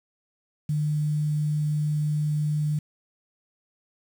sine tone with quantisation, 150.5 Hz, D3, 43 cents sharp, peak -22 dBFS, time 0.69-2.79 s, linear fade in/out 5 ms, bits 8, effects none

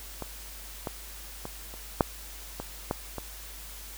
clicks, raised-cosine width 1 ms, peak -20 / -17 / -21 / -30 / -6 / -20 / -13 / -20 dBFS, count 8, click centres 0.223 / 0.872 / 1.454 / 1.74 / 2.008 / 2.6 / 2.911 / 3.183 s, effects added 50 Hz sine -45 dBFS peak until 3.97 s + white hiss -45 dBFS RMS until 3.97 s

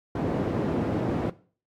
white band-pass noise, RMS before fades -27 dBFS, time 0.15-1.3 s, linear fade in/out 5 ms, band 100 to 370 Hz, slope 12 dB/octave, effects noise-tail reverb RT60 0.4 s tail -17 dB re dry + AAC 64 kbps

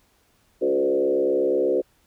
sine tone with frequency modulation, 437.4 Hz, A4, 10 cents flat, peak -18 dBFS, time 0.61-1.82 s, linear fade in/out 20 ms, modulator 68.1 Hz, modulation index 1.7, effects pink hiss -63 dBFS RMS until 2.06 s

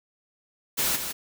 white noise with echo, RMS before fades -25 dBFS, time 0.77-0.97 s, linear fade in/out 20 ms, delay 160 ms, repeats 1, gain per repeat -7 dB, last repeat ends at 1.13 s, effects none

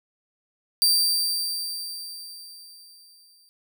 sawtooth tone with exponential decay, 4682 Hz, D8, 6 cents flat, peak -13 dBFS, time 0.82-3.49 s, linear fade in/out 0 ms, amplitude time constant 580 ms, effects none

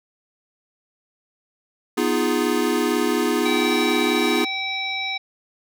square chord, F half-diminished seventh, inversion second, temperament equal, 246.9 / 311.1 / 349.2 / 415.3 Hz, Cb4 / Eb4 / F4 / Ab4, 0 / 0 / 0 / 0 cents, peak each -25 dBFS, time 1.97-4.45 s, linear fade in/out 10 ms
harmonic tone, 771 Hz, G5, 29 cents flat, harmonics 1 / 3 / 5 / 7, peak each -32 / -26 / -28 / -38 dBFS, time 3.45-5.18 s, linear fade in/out 10 ms
effects none

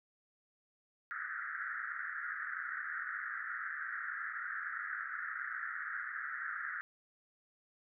pink band-pass noise, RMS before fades -41 dBFS, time 1.11-6.81 s, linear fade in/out 0 ms, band 1300 to 1900 Hz, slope 96 dB/octave, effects none

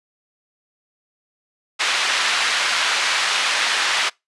pink band-pass noise, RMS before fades -20 dBFS, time 1.79-4.1 s, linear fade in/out 20 ms, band 1400 to 4500 Hz, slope 12 dB/octave, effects noise-tail reverb RT60 0.2 s tail -25 dB re dry + resampled to 24000 Hz

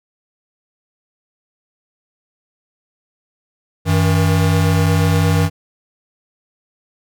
square tone pair together, 94.32 / 160 Hz, F#2 / D#3, +34 / +49 cents, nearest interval major sixth, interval 915 cents, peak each -15 / -16 dBFS, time 3.85-5.5 s, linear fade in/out 50 ms, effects none

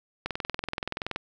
click train, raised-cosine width 0.3 ms, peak -14 dBFS, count 20, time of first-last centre 0.26-1.16 s, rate 21.1 Hz, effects none

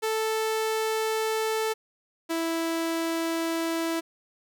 sawtooth tone pair in turn, 440 / 329.6 Hz, A4 / E4, 0 / 0 cents, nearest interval perfect fourth, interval 500 cents, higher first, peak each -21 / -22 dBFS, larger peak first, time 0.02-1.74 / 2.29-4.01 s, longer neither, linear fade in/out 20 ms, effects none

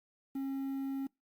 triangle tone with quantisation, 271.2 Hz, C#4, 38 cents flat, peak -32 dBFS, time 0.35-1.07 s, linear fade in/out 5 ms, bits 10, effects noise-tail reverb RT60 0.2 s tail -25 dB re dry + Opus 48 kbps

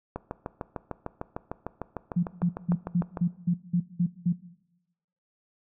click train, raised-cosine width 1 ms, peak -18 dBFS, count 21, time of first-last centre 0.16-3.172 s, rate 6.64 Hz
sine tone bursts, 175.8 Hz, F3, 12 cents sharp, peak -20 dBFS, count 9, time 2.16-4.328 s, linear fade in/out 10 ms, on 72 ms, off 190 ms
effects noise-tail reverb RT60 0.9 s tail -18 dB re dry

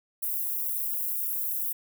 white high-pass noise, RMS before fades -30 dBFS, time 0.22-1.73 s, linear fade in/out 10 ms, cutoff 12000 Hz, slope 24 dB/octave, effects none

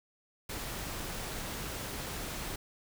pink noise, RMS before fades -39 dBFS, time 0.49-2.56 s, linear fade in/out 5 ms, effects none

